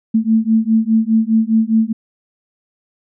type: beating tone pair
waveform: sine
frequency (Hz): 220 / 224.9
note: A3 / A3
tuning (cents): 0 / +38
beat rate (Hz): 4.9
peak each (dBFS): -14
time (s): 0.14-1.93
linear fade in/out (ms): 10
effects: none